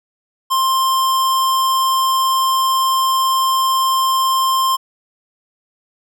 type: tone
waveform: square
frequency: 1053 Hz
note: C6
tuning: 11 cents sharp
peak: -14 dBFS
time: 0.5-4.77 s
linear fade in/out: 20 ms
effects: none

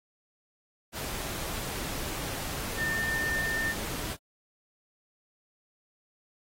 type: tone in noise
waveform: sine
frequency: 1800 Hz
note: A6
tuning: 39 cents sharp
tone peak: -28 dBFS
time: 2.76-3.75 s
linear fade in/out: 50 ms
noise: pink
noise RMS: -36 dBFS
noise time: 0.92-4.17 s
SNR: +5 dB
effects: AAC 48 kbps

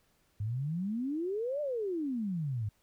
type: exponential two-way sweep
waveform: sine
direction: up then down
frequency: 99.2 to 607 to 99.2 Hz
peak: -31 dBFS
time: 0.4-2.69 s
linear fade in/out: 5 ms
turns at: 1.61 s
effects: pink hiss -71 dBFS RMS until 2.82 s

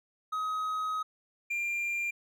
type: tone pair in turn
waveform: triangle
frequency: 1265 / 2388 Hz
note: D#6 / D7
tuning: +28 / +28 cents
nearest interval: major seventh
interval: 1100 cents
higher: second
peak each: -28 dBFS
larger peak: neither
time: 0.32-1.03 / 1.5-2.11 s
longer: first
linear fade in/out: 10 ms
effects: none

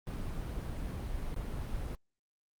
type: noise with dropouts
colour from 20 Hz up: brown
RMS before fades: -37 dBFS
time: 0.07-1.95 s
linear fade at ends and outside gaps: 0 ms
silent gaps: 1.343-1.363 s
effects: Opus 32 kbps

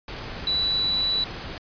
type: tone in noise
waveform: sine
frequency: 3951 Hz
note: B7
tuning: in tune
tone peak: -21 dBFS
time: 0.47-1.24 s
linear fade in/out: 2 ms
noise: pink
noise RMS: -35 dBFS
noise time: 0.08-1.58 s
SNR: +11 dB
effects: resampled to 11025 Hz

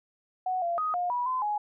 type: tone with pitch steps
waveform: sine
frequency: 741 / 687 / 1251 / 712 / 976 / 1023 / 836 Hz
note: F#5 / F5 / D#6 / F5 / B5 / C6 / G#5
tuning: +2 / -29 / +9 / +33 / -21 / -39 / +11 cents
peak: -26 dBFS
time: 0.46-1.58 s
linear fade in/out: 5 ms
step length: 160 ms
effects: none

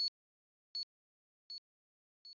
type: tone with echo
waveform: sine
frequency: 4404 Hz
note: C#8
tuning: 12 cents flat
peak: -29 dBFS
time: 0-0.08 s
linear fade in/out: 0 ms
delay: 750 ms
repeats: 3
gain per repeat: -7 dB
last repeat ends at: 2.33 s
effects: tanh soft clip ceiling -30 dBFS + resampled to 11025 Hz

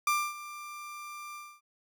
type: tone with ADSR envelope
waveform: 30% pulse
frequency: 1187 Hz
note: D6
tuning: 18 cents sharp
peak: -21 dBFS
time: 0.07-1.61 s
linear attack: 3 ms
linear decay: 260 ms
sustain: -17 dB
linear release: 260 ms
effects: none

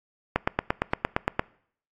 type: click train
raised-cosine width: 0.5 ms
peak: -6 dBFS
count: 10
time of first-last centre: 0.36-1.394 s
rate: 8.7 Hz
effects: noise-tail reverb RT60 0.6 s tail -23 dB re dry + AAC 48 kbps

